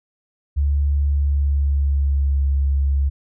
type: tone with pitch glide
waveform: sine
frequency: 71.4 to 69.21 Hz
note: D2 to C#2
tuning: -48 to -2 cents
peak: -15 dBFS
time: 0.56-3.1 s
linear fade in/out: 20 ms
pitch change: -54 cents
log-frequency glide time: 1.05-2.44 s
effects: none